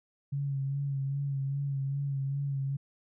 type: tone with vibrato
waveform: sine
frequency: 138.59 Hz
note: C#3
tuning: in tune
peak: -29 dBFS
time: 0.32-2.77 s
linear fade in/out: 10 ms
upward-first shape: sine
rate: 2.5 Hz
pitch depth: 34 cents each way
effects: none